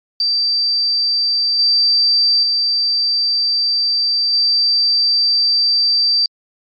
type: tone with level steps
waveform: sine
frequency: 4671 Hz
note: D8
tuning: 10 cents flat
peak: -13 / -10 / -13 / -11 dBFS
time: 0.2-6.26 s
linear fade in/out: 2 ms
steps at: 1.59 / 2.43 / 4.33 s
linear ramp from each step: 2 ms
effects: MP3 48 kbps